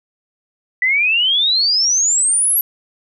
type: exponential sweep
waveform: sine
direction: up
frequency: 1959 to 11840 Hz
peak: -12 dBFS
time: 0.82-2.61 s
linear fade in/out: 2 ms
effects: none